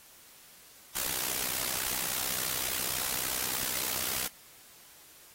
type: noise with amplitude modulation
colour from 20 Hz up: white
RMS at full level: -29 dBFS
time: 0.95-4.28 s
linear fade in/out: 10 ms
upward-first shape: sine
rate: 63.5 Hz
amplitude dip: 85%
effects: white hiss -55 dBFS RMS until 5.34 s + AAC 48 kbps